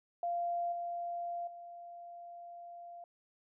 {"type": "tone with level steps", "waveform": "sine", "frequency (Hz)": 693, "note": "F5", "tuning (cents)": -14, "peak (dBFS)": [-32, -36, -46], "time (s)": [0.23, 3.04], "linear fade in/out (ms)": 2, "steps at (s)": [0.72, 1.47], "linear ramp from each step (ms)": 5, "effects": []}